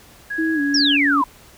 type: tone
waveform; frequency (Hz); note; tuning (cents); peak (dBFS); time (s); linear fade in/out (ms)
sine; 1661.2; G#6; 0; -23; 0.3-0.97; 10
type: tone with pitch glide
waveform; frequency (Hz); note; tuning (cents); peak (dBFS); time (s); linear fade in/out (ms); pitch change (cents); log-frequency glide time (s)
sine; 321.9 to 285.1; E4 to C#4; -41 to +49; -18; 0.38-1.22; 10; -210; 0.54-0.61
type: exponential sweep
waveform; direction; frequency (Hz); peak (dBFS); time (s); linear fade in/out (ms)
sine; down; 5790 to 956; -15; 0.74-1.24; 5
effects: pink hiss -47 dBFS RMS until 1.57 s